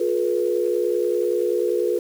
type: tone cluster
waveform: sine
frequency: 355.6 / 426 / 485.8 Hz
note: F4 / G#4 / B4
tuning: +31 / +44 / -29 cents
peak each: -23 dBFS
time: 0-1.99 s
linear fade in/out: 5 ms
effects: 7-bit